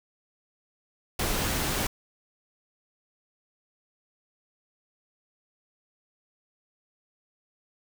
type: noise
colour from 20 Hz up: pink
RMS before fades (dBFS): -28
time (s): 1.19-1.87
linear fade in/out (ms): 5
effects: none